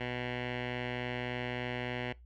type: tone with low-pass filter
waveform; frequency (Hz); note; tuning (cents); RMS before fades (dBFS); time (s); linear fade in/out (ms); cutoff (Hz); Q
10% pulse; 123.47; B2; 0; -37; 0-2.13; 10; 2500; 5
effects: noise-tail reverb RT60 0.2 s tail -21 dB re dry + added 60 Hz sine -52 dBFS peak until 2.25 s